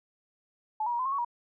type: tone with pitch steps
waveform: sine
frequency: 863 / 961 / 949 / 1021 / 1078 / 1117 / 955 Hz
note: A5 / B5 / A#5 / C6 / C#6 / C#6 / A#5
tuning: -34 / -48 / +31 / -43 / -49 / +13 / +42 cents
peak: -27 dBFS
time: 0.8-1.248 s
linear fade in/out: 5 ms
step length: 64 ms
effects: none